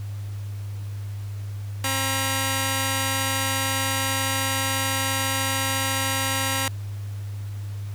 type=tone pair together; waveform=5% pulse; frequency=267.7 / 954 Hz; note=C4 / A#5; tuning=+40 / +40 cents; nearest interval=octave + minor seventh; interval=2200 cents; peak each=-14 dBFS; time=1.84-6.68 s; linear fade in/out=2 ms; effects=added 101 Hz sine -29 dBFS peak until 7.94 s + pink hiss -49 dBFS RMS until 7.94 s